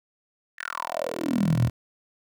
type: tone with high-pass filter sweep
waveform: 10% pulse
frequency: 41.2 Hz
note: E1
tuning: in tune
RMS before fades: -26 dBFS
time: 0.58-1.7 s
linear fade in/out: 10 ms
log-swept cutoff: 1800 to 96 Hz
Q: 7.2
effects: none